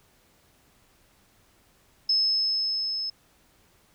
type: tone with level ramp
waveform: sine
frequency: 5200 Hz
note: E8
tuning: 24 cents flat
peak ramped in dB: -19 to -28 dBFS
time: 2.09-3.1 s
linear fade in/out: 5 ms
effects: pink hiss -62 dBFS RMS until 3.94 s